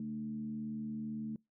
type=tone with frequency modulation; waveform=sine; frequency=220 Hz; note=A3; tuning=in tune; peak=-37 dBFS; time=0-1.36 s; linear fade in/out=2 ms; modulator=77.9 Hz; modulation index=0.56; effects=noise-tail reverb RT60 0.2 s tail -25 dB re dry